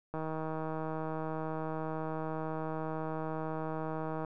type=click train; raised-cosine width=1 ms; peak=-24 dBFS; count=650; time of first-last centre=0.14-4.248 s; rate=158 Hz; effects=none